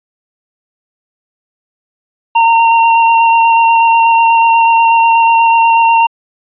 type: tone with vibrato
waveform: square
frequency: 917 Hz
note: A#5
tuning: 29 cents flat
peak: -6 dBFS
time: 2.35-6.07 s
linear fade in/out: 10 ms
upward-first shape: square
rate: 8.2 Hz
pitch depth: 10 cents each way
effects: resampled to 8000 Hz